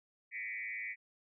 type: tone with frequency modulation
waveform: sine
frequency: 2132 Hz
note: C7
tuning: 32 cents sharp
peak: -38 dBFS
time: 0.31-0.96 s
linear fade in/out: 50 ms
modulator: 109 Hz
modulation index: 2.2
effects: none